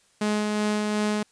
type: tone with tremolo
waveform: sawtooth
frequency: 210.7 Hz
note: G#3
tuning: 25 cents sharp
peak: -18 dBFS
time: 0.21-1.23 s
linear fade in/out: 5 ms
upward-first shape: sine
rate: 2.7 Hz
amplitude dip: 25%
effects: white hiss -62 dBFS RMS until 1.31 s + resampled to 22050 Hz